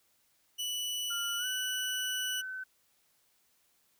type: tone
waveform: sawtooth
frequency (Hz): 2960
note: F#7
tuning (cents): 0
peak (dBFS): -30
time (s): 0.58-2.42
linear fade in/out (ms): 20
type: tone with pitch glide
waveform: sine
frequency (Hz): 1395 to 1521.3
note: F6 to F#6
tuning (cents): -2 to +48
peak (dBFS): -37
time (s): 1.1-2.64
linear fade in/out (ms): 10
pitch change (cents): +150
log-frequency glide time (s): 1.38-1.46
effects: white hiss -71 dBFS RMS until 3.99 s